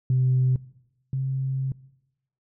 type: tone pair in turn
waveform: sine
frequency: 128.6 / 133.22 Hz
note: C3 / C3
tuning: -30 / +32 cents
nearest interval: minor second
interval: 62 cents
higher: second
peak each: -17 / -23 dBFS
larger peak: first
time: 0.1-0.56 / 1.13-1.72 s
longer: second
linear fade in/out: 2 ms
effects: noise-tail reverb RT60 0.9 s tail -21 dB re dry + tanh soft clip ceiling -14 dBFS

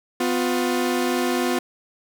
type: tone pair together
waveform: sawtooth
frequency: 251.4 / 355.6 Hz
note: B3 / F4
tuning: +31 / +31 cents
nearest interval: tritone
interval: 600 cents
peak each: -19 dBFS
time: 0.2-1.59 s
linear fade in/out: 5 ms
effects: none

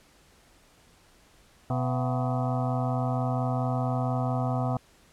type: harmonic tone with a mistuned harmonic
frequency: 125.6 Hz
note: B2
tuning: 30 cents sharp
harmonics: 1 / 2 / 4 / 5 / 6 / 7 / 8 / 9 / 10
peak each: -27 / -32 / -38 / -34 / -34 / -44 / -41 / -42 / -41 dBFS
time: 1.7-4.77 s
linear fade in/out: 2 ms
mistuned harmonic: 5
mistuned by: +110 cents
effects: pink hiss -59 dBFS RMS until 5.12 s + low-pass 11000 Hz 12 dB/octave

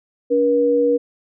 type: tone pair together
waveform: sine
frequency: 285.4 / 480 Hz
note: D4 / B4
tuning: -49 / -49 cents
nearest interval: major sixth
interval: 900 cents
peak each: -20 / -14 dBFS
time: 0.3-0.98 s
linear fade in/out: 20 ms
effects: none

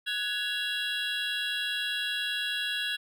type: tone cluster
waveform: triangle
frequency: 1485 / 1675 / 2774 / 3326 / 3933 Hz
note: F#6 / G#6 / F7 / G#7 / B7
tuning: +6 / +14 / -12 / +2 / -8 cents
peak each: -37 / -32 / -35 / -32 / -36 dBFS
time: 0.06-2.97 s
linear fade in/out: 20 ms
effects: none

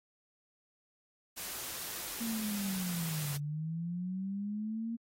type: noise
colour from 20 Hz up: white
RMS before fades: -41 dBFS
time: 1.36-3.38 s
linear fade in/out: 20 ms
type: linear two-way sweep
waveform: sine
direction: down then up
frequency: 233.1 to 141.4 to 233.1 Hz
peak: -34 dBFS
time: 2.2-4.97 s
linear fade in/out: 20 ms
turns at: 3.34 s
effects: AAC 48 kbps

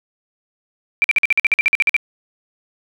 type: tone bursts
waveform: sine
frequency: 2349 Hz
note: D7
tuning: in tune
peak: -10 dBFS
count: 14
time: 1.02-1.965 s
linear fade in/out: 0 ms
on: 22 ms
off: 49 ms
effects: none

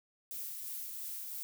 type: noise with tremolo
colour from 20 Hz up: violet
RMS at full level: -41 dBFS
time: 0.31-1.43 s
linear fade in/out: 0 ms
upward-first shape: sine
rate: 2.9 Hz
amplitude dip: 25%
effects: none

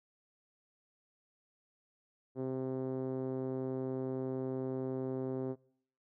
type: tone with low-pass filter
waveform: 5% pulse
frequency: 130.81 Hz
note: C3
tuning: in tune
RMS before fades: -37 dBFS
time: 2.35-5.56 s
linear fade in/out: 50 ms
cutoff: 370 Hz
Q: 1.8
effects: noise-tail reverb RT60 0.7 s tail -25 dB re dry

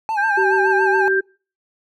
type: tone with vibrato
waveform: triangle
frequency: 853 Hz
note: G#5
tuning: 46 cents sharp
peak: -17 dBFS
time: 0.09-1.08 s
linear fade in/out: 0 ms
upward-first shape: sine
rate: 7.1 Hz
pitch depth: 94 cents each way
type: tone with tremolo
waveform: sine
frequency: 1581 Hz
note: G6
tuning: 14 cents sharp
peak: -16 dBFS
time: 0.17-1.21 s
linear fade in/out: 20 ms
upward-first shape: triangle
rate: 17 Hz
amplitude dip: 30%
type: tone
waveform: sine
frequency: 383.6 Hz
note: G4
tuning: 37 cents flat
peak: -17 dBFS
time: 0.37-1.21 s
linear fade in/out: 10 ms
effects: noise-tail reverb RT60 0.4 s tail -26 dB re dry

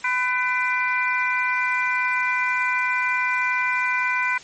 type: harmonic tone with a mistuned harmonic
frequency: 502 Hz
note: B4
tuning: 28 cents sharp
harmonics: 2 / 3 / 4 / 5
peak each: -25 / -25 / -25 / -25 dBFS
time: 0.04-4.38 s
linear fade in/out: 5 ms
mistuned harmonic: 5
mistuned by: -91 cents
effects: white hiss -44 dBFS RMS until 4.43 s + MP3 32 kbps

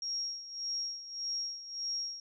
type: tone with tremolo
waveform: sine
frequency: 5588 Hz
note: F8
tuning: in tune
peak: -32 dBFS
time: 0.02-2.2 s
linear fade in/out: 2 ms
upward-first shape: sine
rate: 1.7 Hz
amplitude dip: 75%
effects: none

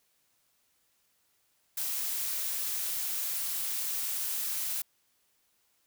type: noise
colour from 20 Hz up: blue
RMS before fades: -33 dBFS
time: 1.77-4.82 s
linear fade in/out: 5 ms
effects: white hiss -72 dBFS RMS until 5.86 s

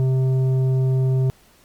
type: tone with tanh clipping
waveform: triangle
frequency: 130.81 Hz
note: C3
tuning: in tune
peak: -17 dBFS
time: 0-1.3 s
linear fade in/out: 0 ms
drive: 13 dB
effects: pink hiss -54 dBFS RMS until 1.64 s + MP3 96 kbps

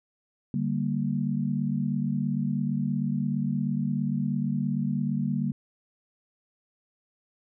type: chord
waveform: sine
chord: G minor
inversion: second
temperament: equal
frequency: 146.83 / 196 / 233.1 Hz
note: D3 / G3 / Bb3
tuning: 0 / 0 / 0 cents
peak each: -29 dBFS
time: 0.54-5.52 s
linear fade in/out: 2 ms
effects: none

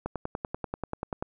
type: click train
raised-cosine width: 1 ms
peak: -17 dBFS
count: 13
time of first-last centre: 0.06-1.225 s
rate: 10.3 Hz
effects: none

